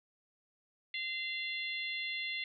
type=harmonic tone; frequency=690 Hz; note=F5; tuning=21 cents flat; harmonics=3 / 4 / 5 / 6; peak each=-38 / -42 / -42 / -46 dBFS; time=0.94-2.44 s; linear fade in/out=2 ms; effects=none